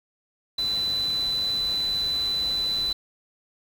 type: tone in noise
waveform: sine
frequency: 3998 Hz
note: B7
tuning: 20 cents sharp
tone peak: -23 dBFS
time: 0.58-2.93 s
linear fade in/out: 5 ms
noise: pink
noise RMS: -40 dBFS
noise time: 0.58-2.93 s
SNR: +14 dB
effects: none